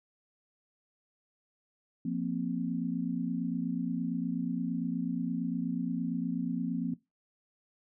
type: chord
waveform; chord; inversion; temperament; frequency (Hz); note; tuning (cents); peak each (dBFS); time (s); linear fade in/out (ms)
sine; F suspended fourth; none; equal; 174.61 / 233.1 / 261.6; F3 / Bb3 / C4; 0 / 0 / 0; -34; 2.05-6.94; 5
effects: noise-tail reverb RT60 0.2 s tail -18 dB re dry